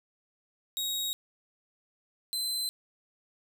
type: tone pair in turn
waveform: sawtooth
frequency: 3780 / 4065 Hz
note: A#7 / B7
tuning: +23 / +49 cents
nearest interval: minor second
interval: 126 cents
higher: second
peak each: -27 dBFS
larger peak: neither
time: 0.77-1.13 / 2.33-2.69 s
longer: neither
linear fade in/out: 0 ms
effects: none